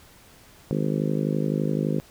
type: harmonic tone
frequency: 51.8 Hz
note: G#1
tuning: 4 cents flat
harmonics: 3 / 4 / 5 / 6 / 7 / 8 / 9 / 10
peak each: -26 / -28 / -30 / -32 / -33 / -34 / -35 / -36 dBFS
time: 0.71-2 s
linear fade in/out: 0 ms
effects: pink hiss -52 dBFS RMS until 2.1 s